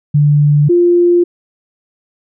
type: tone pair in turn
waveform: sine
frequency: 146.83 / 349.2 Hz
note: D3 / F4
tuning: 0 / 0 cents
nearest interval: octave + minor third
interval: 1500 cents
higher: second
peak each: -6 dBFS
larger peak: neither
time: 0.14-0.69 / 0.69-1.24 s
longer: neither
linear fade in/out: 10 ms
effects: none